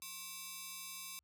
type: ring-modulated tone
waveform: 5% pulse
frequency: 1244 Hz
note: D#6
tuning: 1 cent flat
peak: -30 dBFS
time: 0.02-1.19 s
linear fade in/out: 0 ms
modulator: 1420 Hz
effects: added 71 Hz sine -50 dBFS peak until 1.23 s + high-pass 400 Hz 12 dB/octave